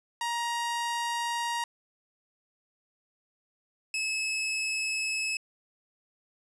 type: tone pair in turn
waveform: sawtooth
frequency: 942 / 2590 Hz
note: A#5 / E7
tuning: +18 / -31 cents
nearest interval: octave + tritone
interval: 1751 cents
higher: second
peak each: -25 dBFS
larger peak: neither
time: 0.21-1.64 / 3.94-5.37 s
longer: neither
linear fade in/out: 2 ms
effects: resampled to 24000 Hz + 10-bit